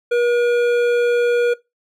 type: tone with hard clipping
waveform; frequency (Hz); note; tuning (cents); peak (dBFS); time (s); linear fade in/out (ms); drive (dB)
sine; 480; B4; -49; -16; 0.11-1.54; 10; 11
effects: noise-tail reverb RT60 0.2 s tail -19 dB re dry